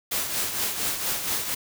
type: noise with tremolo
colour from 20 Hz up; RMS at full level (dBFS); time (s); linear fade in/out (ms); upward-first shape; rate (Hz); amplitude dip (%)
white; -25; 0.11-1.55; 10; triangle; 4.3; 60
effects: none